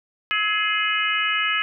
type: harmonic tone with a mistuned harmonic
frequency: 420.1 Hz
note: G#4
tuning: 20 cents sharp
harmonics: 3 / 4 / 5 / 6 / 7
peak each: -26 / -26 / -26 / -26 / -26 dBFS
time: 0.31-1.62 s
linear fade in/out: 0 ms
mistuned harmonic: 3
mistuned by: +42 cents
effects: none